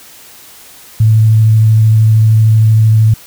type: tone with vibrato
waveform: sine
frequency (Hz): 109.9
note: A2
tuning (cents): -2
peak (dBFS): -4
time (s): 1-3.14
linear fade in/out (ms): 5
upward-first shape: triangle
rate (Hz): 13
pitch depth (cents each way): 16
effects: white hiss -37 dBFS RMS until 3.26 s